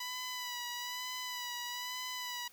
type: tone with vibrato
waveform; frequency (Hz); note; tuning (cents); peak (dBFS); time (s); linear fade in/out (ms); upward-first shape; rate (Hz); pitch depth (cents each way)
10% pulse; 987.8; B5; 0; -30; 0-2.48; 5; sine; 1.1; 33
effects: white hiss -61 dBFS RMS until 2.52 s